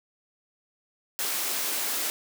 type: high-pass noise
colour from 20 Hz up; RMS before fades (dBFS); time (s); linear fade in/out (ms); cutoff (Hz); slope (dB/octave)
white; -29; 1.19-2.1; 0; 240; 24
effects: none